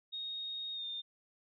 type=tone with pitch glide; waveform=sine; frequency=3729 to 3629 Hz; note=A#7 to A#7; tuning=0 to -47 cents; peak=-38 dBFS; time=0.12-1.02 s; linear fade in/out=20 ms; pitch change=-47 cents; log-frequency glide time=0.73-0.85 s; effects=none